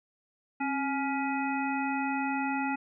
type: harmonic tone with a mistuned harmonic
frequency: 280 Hz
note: C#4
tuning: 18 cents sharp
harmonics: 1 / 3 / 5 / 7 / 9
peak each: -31 / -32 / -38 / -40 / -38 dBFS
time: 0.6-2.76 s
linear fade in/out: 10 ms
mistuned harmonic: 1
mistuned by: -66 cents
effects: none